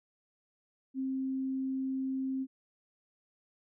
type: tone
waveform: sine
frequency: 264.7 Hz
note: C4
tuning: 20 cents sharp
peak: -31 dBFS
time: 0.94-2.47 s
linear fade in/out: 50 ms
effects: none